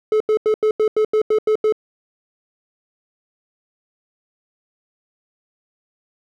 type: tone bursts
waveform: triangle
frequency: 431.1 Hz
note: A4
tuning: 35 cents flat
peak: -11 dBFS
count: 10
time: 0.12-1.724 s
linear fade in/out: 2 ms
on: 83 ms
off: 86 ms
effects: none